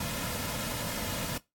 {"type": "noise with comb filter", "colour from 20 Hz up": "pink", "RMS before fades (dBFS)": -34, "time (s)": [0, 1.38], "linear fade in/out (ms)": 5, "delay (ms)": 2.6, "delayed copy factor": -0.6, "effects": ["noise-tail reverb RT60 0.2 s tail -20 dB re dry", "AAC 64 kbps"]}